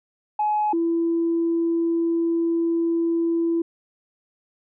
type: tone pair in turn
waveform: sine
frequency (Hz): 845 / 334.4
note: G#5 / E4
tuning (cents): +30 / +25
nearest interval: octave + major third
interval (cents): 1605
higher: first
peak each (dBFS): -18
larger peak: neither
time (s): 0.39-0.73 / 0.73-3.62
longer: second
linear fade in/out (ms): 5
effects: tanh soft clip ceiling -14 dBFS